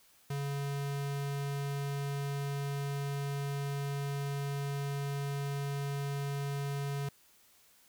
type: tone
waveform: square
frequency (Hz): 140.8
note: C#3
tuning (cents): +27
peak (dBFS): -34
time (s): 0.3-7.09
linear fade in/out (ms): 5
effects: white hiss -64 dBFS RMS until 7.88 s